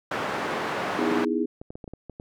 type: band-pass noise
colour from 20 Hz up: white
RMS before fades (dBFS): -29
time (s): 0.11-1.25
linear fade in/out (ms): 5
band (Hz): 180 to 1300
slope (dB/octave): 12
type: chord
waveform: sine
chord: E major seventh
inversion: second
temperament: just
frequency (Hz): 247.2 / 309 / 329.6 / 412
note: B3 / D#4 / E4 / G#4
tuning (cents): +2 / -12 / 0 / -14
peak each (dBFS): -28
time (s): 0.98-1.46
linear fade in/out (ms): 10
type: clicks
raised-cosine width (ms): 2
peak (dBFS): -25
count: 8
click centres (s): 1.615 / 1.705 / 1.755 / 1.842 / 1.878 / 1.936 / 2.097 / 2.199
effects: none